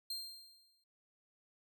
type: tone with exponential decay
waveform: 40% pulse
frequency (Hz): 4186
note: C8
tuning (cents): 0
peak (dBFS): -36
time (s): 0.1-0.84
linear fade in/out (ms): 5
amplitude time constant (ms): 160
effects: none